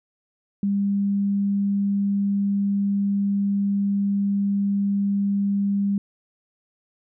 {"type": "tone", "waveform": "sine", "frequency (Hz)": 200, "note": "G3", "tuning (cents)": 35, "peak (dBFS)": -19, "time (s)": [0.63, 5.98], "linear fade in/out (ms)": 2, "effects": []}